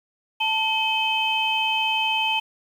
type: tone cluster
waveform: sine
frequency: 885 / 2560 / 3084 Hz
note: A5 / D#7 / G7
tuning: +10 / +49 / -29 cents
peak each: -24 dBFS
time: 0.4-2.4 s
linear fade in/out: 10 ms
effects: tanh soft clip ceiling -10 dBFS + 8-bit